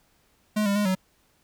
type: tone with pitch steps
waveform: square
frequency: 211.9 / 200.5 / 207 / 187.4 Hz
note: G#3 / G3 / G#3 / F#3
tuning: +35 / +39 / -5 / +22 cents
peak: -22 dBFS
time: 0.56-0.952 s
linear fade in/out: 10 ms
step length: 98 ms
effects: pink hiss -65 dBFS RMS until 1.43 s